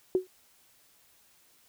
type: tone with exponential decay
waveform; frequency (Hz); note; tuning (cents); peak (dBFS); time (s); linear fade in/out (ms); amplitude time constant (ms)
sine; 370.7; F#4; +3; -18; 0.15-0.27; 1; 26
effects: white hiss -63 dBFS RMS until 1.68 s